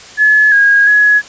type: tone with pitch steps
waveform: sine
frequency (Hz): 1711 / 1638 / 1683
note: A6 / G#6 / G#6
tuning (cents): -49 / -24 / +23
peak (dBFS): -5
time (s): 0.17-1.22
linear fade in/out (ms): 50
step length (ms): 350
effects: white hiss -34 dBFS RMS until 1.28 s + resampled to 16000 Hz